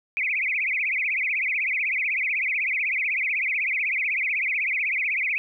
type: tone with vibrato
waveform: sine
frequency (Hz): 2284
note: D7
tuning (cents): -49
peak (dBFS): -22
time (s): 0.17-5.38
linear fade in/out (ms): 0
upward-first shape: triangle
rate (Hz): 16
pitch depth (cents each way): 250
effects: none